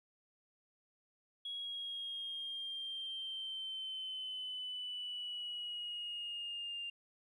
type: exponential sweep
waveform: sine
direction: down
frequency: 3325 to 2794 Hz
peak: -39 dBFS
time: 1.45-6.9 s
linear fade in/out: 5 ms
effects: tanh soft clip ceiling -35 dBFS + 13-bit